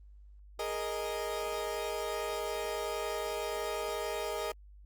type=chord; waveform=30% pulse; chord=Ab suspended second; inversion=none; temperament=equal; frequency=415.3 / 466.2 / 622.3 Hz; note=Ab4 / Bb4 / Eb5; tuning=0 / 0 / 0 cents; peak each=-36 / -36 / -35 dBFS; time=0.59-4.52 s; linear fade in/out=5 ms; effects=added 50 Hz sine -51 dBFS peak until 4.85 s + Opus 32 kbps